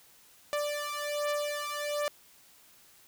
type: beating tone pair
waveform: sawtooth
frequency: 587.3 / 588.6 Hz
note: D5 / D5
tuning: 0 / +4 cents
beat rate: 1.3 Hz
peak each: -30 dBFS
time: 0.53-2.08 s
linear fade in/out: 0 ms
effects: white hiss -59 dBFS RMS until 3.07 s